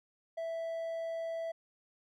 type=tone; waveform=triangle; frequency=659.3 Hz; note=E5; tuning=in tune; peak=-33 dBFS; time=0.37-1.52 s; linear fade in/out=10 ms; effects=none